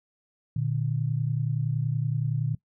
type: tone pair together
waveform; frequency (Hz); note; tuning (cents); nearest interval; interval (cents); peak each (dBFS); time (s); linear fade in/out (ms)
sine; 118.33 / 149; A#2 / D3; +26 / +25; major third; 399; -27; 0.56-2.55; 5
effects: noise-tail reverb RT60 0.1 s tail -21 dB re dry